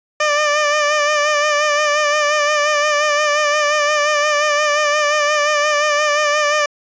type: tone with vibrato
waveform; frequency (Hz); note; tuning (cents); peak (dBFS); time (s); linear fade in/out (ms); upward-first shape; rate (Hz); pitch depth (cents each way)
15% pulse; 595; D5; +22; -7; 0.2-6.66; 5; sine; 5.7; 39
effects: resampled to 16000 Hz